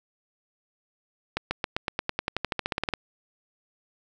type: accelerating click train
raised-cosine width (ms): 0.3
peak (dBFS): -10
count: 19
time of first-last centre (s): 1.37-2.937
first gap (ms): 140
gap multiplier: 0.94
effects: none